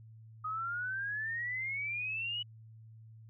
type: exponential sweep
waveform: sine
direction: up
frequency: 1244.5 to 2960 Hz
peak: -34 dBFS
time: 0.44-2.43 s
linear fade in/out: 10 ms
effects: added 111 Hz sine -51 dBFS peak until 3.29 s